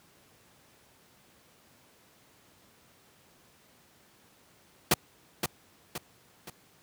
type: noise with echo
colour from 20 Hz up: pink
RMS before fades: -21 dBFS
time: 4.91-4.94 s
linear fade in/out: 5 ms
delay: 520 ms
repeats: 3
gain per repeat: -7 dB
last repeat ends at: 6.5 s
effects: pink hiss -61 dBFS RMS until 6.82 s + high-pass 100 Hz 12 dB/octave